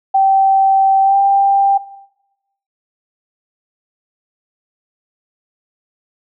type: tone with pitch glide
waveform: sine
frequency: 776 to 790.9 Hz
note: G5 to G5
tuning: -18 to +15 cents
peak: -8 dBFS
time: 0.14-1.78 s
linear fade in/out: 10 ms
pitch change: +33 cents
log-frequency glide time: 1.02-1.18 s
effects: noise-tail reverb RT60 0.9 s tail -18 dB re dry